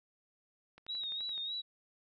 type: click train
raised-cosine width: 0.3 ms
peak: -38 dBFS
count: 8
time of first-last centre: 0.78-1.378 s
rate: 11.7 Hz
type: tone with vibrato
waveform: sine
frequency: 3798 Hz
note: A#7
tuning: 32 cents sharp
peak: -36 dBFS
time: 0.88-1.62 s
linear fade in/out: 20 ms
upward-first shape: sine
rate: 3.3 Hz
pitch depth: 61 cents each way
effects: none